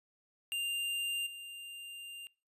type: tone with level steps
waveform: square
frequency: 2794 Hz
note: F7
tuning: in tune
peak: -34 / -45 dBFS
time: 0.52-2.27 s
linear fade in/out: 0 ms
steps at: 1.26 s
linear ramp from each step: 10 ms
effects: noise-tail reverb RT60 0.4 s tail -25 dB re dry + resampled to 32000 Hz